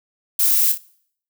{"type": "noise with echo", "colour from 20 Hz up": "violet", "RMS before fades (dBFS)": -17, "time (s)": [0.39, 0.72], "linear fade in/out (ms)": 5, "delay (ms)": 29, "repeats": 2, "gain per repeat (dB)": -7, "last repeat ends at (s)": 0.778, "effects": ["noise-tail reverb RT60 0.6 s tail -22 dB re dry"]}